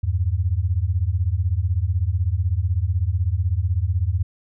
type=beating tone pair; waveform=sine; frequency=82 / 98 Hz; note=E2 / G2; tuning=-9 / 0 cents; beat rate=16 Hz; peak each=-21 dBFS; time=0.03-4.23 s; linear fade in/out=10 ms; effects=none